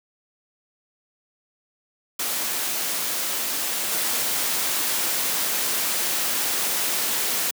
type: noise with level steps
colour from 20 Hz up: white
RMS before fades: -26 / -24 dBFS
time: 2.19-7.51 s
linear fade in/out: 5 ms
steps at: 3.91 s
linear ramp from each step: 20 ms
effects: high-pass 200 Hz 12 dB/octave